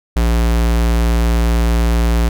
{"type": "tone", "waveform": "square", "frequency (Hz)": 57.8, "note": "A#1", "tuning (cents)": -14, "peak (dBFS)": -12, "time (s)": [0.16, 2.29], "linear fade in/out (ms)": 5, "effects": []}